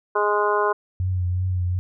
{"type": "harmonic tone", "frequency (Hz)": 207.7, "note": "G#3", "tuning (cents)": 0, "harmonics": [2, 3, 4, 5, 6, 7], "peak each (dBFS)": [-22, -27, -28, -22, -29, -28], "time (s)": [0.15, 0.73], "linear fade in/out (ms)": 10}
{"type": "tone with vibrato", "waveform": "sine", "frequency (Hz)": 91, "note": "F#2", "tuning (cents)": -28, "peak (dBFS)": -20, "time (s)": [1, 1.79], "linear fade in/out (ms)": 0, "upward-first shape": "triangle", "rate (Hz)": 2.7, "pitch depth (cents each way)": 43}
{"effects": []}